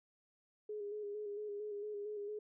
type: tone with vibrato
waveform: sine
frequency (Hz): 415.3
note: G#4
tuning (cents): 0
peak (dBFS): -40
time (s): 0.69-2.39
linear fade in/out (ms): 5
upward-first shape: square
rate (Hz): 4.4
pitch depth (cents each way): 31
effects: none